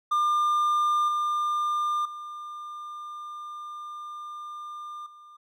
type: tone with level steps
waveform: triangle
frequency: 1200 Hz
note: D6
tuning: 37 cents sharp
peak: -19 / -22 / -34 / -45 dBFS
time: 0.11-5.37 s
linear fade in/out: 10 ms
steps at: 1.08 / 2.05 / 5.06 s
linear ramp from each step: 5 ms
effects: none